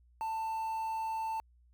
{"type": "tone with quantisation", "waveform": "triangle", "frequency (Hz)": 890, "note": "A5", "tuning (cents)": 20, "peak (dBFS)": -31, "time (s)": [0.21, 1.4], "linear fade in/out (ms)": 0, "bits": 9, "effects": ["added 60 Hz sine -61 dBFS peak until 1.73 s"]}